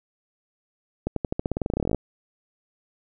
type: accelerating click train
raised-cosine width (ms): 2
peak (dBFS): -11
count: 21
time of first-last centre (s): 1.07-1.947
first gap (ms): 93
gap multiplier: 0.91
effects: none